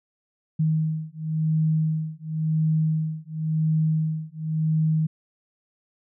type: beating tone pair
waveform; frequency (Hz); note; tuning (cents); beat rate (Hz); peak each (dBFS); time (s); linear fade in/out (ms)
sine; 157 / 157.94; D#3 / D#3; +16 / +26; 0.94; -24; 0.59-5.07; 10
effects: none